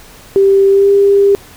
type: tone with pitch glide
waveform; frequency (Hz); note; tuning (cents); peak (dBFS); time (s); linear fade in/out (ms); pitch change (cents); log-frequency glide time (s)
sine; 392 to 399.3; G4 to G4; 0 to +32; -5; 0.36-1.35; 0; +32; 0.69-0.9
effects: pink hiss -38 dBFS RMS until 1.56 s